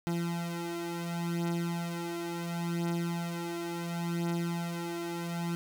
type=beating tone pair; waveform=30% pulse; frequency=170 / 170.71 Hz; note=F3 / F3; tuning=-46 / -39 cents; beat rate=0.71 Hz; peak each=-34 / -31 dBFS; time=0.07-5.55 s; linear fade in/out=0 ms; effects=none